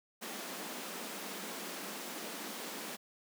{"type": "high-pass noise", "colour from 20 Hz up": "pink", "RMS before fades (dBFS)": -43, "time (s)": [0.21, 2.97], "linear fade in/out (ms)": 20, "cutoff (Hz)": 180, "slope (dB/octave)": 96, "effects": []}